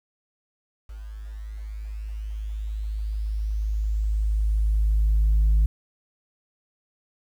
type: tone with level ramp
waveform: sine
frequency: 52.8 Hz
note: G#1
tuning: 29 cents sharp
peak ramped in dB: -35 to -13 dBFS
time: 0.89-5.66 s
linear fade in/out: 5 ms
effects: tanh soft clip ceiling -14 dBFS + 9-bit